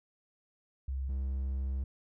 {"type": "tone pair in turn", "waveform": ["sine", "triangle"], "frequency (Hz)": [66.6, 66.6], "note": ["C2", "C2"], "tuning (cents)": [31, 31], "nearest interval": "unison", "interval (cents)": 0, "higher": "neither", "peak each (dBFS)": [-32, -29], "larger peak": "second", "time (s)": [[0.88, 1.09], [1.09, 1.84]], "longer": "second", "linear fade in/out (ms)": 5, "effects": []}